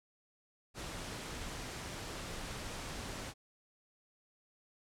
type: noise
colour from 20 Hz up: pink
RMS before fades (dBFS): -43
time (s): 0.74-3.34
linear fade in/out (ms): 50
effects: low-pass 9000 Hz 12 dB/octave